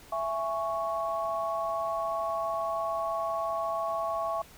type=chord; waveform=sine; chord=C# minor; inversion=first; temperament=just; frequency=665.2 / 831.5 / 1108.7 Hz; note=E5 / G#5 / C#6; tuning=+16 / +2 / 0 cents; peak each=-31 / -37 / -32 dBFS; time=0.12-4.42 s; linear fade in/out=5 ms; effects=pink hiss -53 dBFS RMS until 4.57 s